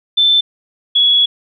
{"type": "tone pair in turn", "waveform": "sine", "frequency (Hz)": [3536, 3368], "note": ["A7", "G#7"], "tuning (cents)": [8, 24], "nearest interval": "minor second", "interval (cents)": 84, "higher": "first", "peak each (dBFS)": -8, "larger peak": "neither", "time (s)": [[0.17, 0.41], [0.95, 1.26]], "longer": "second", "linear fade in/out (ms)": 10, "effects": []}